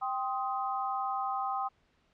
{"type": "chord", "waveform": "sine", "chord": "C minor", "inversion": "second", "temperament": "just", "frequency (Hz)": [784.9, 1046.5, 1255.8], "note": ["G5", "C6", "Eb6"], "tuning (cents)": [2, 0, 16], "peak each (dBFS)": [-33, -37, -35], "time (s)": [0.01, 1.69], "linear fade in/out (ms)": 20, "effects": ["pink hiss -70 dBFS RMS until 2.13 s", "low-pass 4000 Hz 12 dB/octave"]}